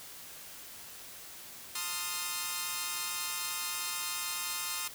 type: chord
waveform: 5% pulse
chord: F dominant seventh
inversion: first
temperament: equal with one note detuned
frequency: 892.8 / 1046.5 / 1244.5 / 1396.9 Hz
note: A5 / C6 / Eb6 / F6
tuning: +25 / 0 / 0 / 0 cents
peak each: -31 / -27 / -26 / -29 dBFS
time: 1.75-4.88 s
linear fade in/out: 5 ms
effects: white hiss -48 dBFS RMS until 4.94 s